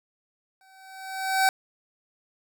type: tone with exponential growth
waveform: 25% pulse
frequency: 765 Hz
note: G5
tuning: 42 cents flat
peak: -13 dBFS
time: 0.61-1.49 s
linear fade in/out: 1 ms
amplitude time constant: 190 ms
effects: none